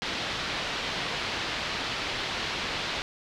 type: low-pass noise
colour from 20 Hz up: white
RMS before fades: -32 dBFS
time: 0.02-3.02 s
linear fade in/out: 0 ms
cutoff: 4200 Hz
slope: 24 dB/octave
effects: none